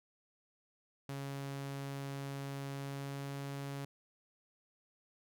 sawtooth tone with pitch glide, 138.59 to 139.55 Hz, C#3 to C#3, 0 to +12 cents, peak -36 dBFS, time 1.09-3.85 s, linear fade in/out 2 ms, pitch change +12 cents, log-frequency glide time 2.74-3.35 s, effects none

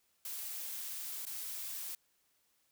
blue noise with dropouts, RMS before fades -42 dBFS, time 0.25-1.95 s, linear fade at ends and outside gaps 2 ms, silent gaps 1.253-1.266 s, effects white hiss -75 dBFS RMS until 2.71 s

